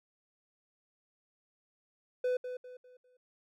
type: tone with echo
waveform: triangle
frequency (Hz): 501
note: B4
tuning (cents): +25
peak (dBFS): -26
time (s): 2.24-2.37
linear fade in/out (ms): 5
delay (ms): 200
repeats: 4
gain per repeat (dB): -9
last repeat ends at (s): 3.17
effects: none